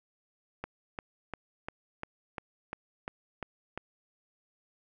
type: click train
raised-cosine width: 0.5 ms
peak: -21 dBFS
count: 10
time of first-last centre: 0.64-3.776 s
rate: 2.87 Hz
effects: none